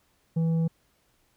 sine tone with tanh clipping, 163.9 Hz, E3, 10 cents flat, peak -23 dBFS, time 0.36-0.68 s, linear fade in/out 10 ms, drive 6 dB, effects pink hiss -68 dBFS RMS until 1.36 s

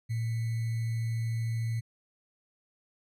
sine tone with sample-and-hold, 114.2 Hz, A#2, 35 cents flat, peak -28 dBFS, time 0.09-1.81 s, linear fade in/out 20 ms, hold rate 2100 Hz, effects resampled to 32000 Hz

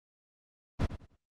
brown noise with echo, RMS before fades -28 dBFS, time 0.79-0.87 s, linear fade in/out 20 ms, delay 100 ms, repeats 3, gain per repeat -12 dB, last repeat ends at 1.17 s, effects low-pass 6000 Hz 12 dB/octave + Opus 24 kbps

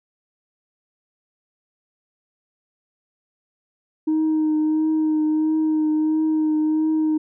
sine tone with vibrato, 311.1 Hz, D#4, in tune, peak -15 dBFS, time 4.07-7.18 s, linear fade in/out 10 ms, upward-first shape triangle, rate 1.5 Hz, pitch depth 22 cents each way, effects tanh soft clip ceiling -15 dBFS

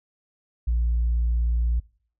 sine tone, 58.27 Hz, A#1, in tune, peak -18 dBFS, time 0.67-1.8 s, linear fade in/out 10 ms, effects noise-tail reverb RT60 0.5 s tail -24 dB re dry + tanh soft clip ceiling -17 dBFS

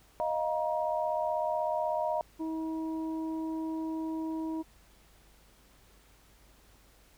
sine chord, Eb suspended second, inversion none, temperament equal with one note detuned, 622.3 / 698.5 / 945.9 Hz, Eb5 / F5 / Bb5, 0 / 0 / +25 cents, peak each -31 / -34 / -33 dBFS, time 0.2-2.21 s, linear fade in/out 0 ms
harmonic tone, 319.8 Hz, D#4, 48 cents sharp, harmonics 1 / 2 / 3, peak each -32 / -47 / -44 dBFS, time 2.39-4.63 s, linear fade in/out 20 ms
effects added 50 Hz sine -62 dBFS peak until 7.17 s + pink hiss -62 dBFS RMS until 7.17 s

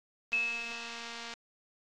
click train, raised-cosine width 0.2 ms, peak -27 dBFS, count 238, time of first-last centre 0.32-1.337 s, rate 233 Hz
sine tone with exponential decay, 2601 Hz, E7, 24 cents flat, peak -25 dBFS, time 0.33-1.3 s, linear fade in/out 0 ms, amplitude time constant 210 ms
effects AAC 32 kbps

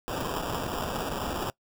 violet noise with sample-and-hold, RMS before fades -32 dBFS, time 0.08-1.5 s, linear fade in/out 0 ms, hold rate 2100 Hz, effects noise-tail reverb RT60 0.1 s tail -22 dB re dry

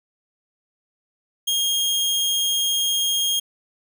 sawtooth tone, 3243 Hz, G#7, 42 cents flat, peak -16 dBFS, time 1.47-3.4 s, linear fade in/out 10 ms, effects none

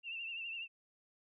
sine tone with vibrato, 2720 Hz, F7, 46 cents flat, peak -40 dBFS, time 0.03-0.68 s, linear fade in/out 50 ms, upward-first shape triangle, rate 12 Hz, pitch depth 73 cents each way, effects none

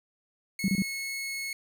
sawtooth tone, 2186 Hz, C#7, 25 cents flat, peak -29 dBFS, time 0.59-1.53 s, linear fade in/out 2 ms
sine tone bursts, 192.9 Hz, G3, 28 cents flat, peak -22 dBFS, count 3, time 0.64-0.822 s, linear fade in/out 2 ms, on 42 ms, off 28 ms
effects 10-bit

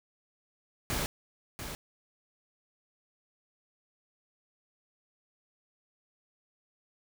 pink noise with echo, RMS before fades -32 dBFS, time 0.9-1.06 s, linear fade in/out 0 ms, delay 690 ms, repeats 1, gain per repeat -8 dB, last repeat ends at 1.75 s, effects none

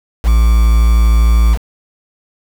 triangle tone with quantisation, 56.4 Hz, A1, 44 cents sharp, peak -4 dBFS, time 0.23-1.58 s, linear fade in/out 50 ms, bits 4, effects none

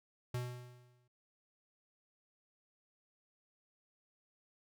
square tone with exponential decay, 123.47 Hz, B2, in tune, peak -35 dBFS, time 0.34-1.08 s, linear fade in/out 5 ms, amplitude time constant 160 ms, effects none

